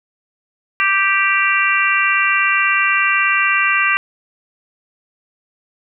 harmonic tone, 391.8 Hz, G4, 1 cent flat, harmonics 3 / 4 / 5 / 6 / 7, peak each -19 / -19 / -19 / -19 / -19 dBFS, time 0.8-3.97 s, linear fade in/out 0 ms, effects none

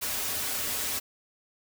white noise with comb filter, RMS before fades -31 dBFS, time 0.01-1 s, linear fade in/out 20 ms, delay 5.8 ms, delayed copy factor -0.9, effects none

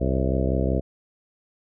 harmonic tone with a mistuned harmonic, 65.41 Hz, C2, in tune, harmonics 1 / 2 / 3 / 4 / 5 / 6 / 7 / 8 / 9 / 10, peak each -24 / -27 / -29 / -30 / -31 / -32 / -32 / -33 / -34 / -34 dBFS, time 0-0.81 s, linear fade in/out 20 ms, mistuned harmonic 9, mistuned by -64 cents, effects none

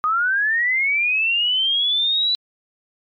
sine linear sweep, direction up, 1217 to 3983 Hz, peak -16 dBFS, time 0.04-2.35 s, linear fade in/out 0 ms, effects MP3 96 kbps

